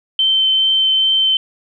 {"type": "tone with vibrato", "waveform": "sine", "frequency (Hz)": 3094, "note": "G7", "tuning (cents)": -23, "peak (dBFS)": -11, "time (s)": [0.19, 1.37], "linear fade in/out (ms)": 2, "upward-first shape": "triangle", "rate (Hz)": 2.4, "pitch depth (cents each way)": 9, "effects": []}